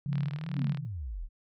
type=tone with vibrato; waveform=sine; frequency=163.6 Hz; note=E3; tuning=13 cents flat; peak=-35 dBFS; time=0.06-0.87 s; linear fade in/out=20 ms; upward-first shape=sine; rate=2.5 Hz; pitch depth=160 cents each way
type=tone with tremolo; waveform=sine; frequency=140.1 Hz; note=C#3; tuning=19 cents sharp; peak=-27 dBFS; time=0.06-0.85 s; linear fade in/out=0 ms; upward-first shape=sine; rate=2.1 Hz; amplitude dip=90%
type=click train; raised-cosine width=0.3 ms; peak=-28 dBFS; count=26; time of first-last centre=0.13-0.773 s; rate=38.9 Hz
type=exponential sweep; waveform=sine; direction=down; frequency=303.7 to 32.7 Hz; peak=-34 dBFS; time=0.55-1.29 s; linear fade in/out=50 ms
effects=none